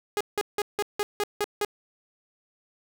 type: tone bursts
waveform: sawtooth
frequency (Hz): 413.4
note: G#4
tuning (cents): -8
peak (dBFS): -20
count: 8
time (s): 0.17-1.648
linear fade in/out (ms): 0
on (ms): 36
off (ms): 170
effects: none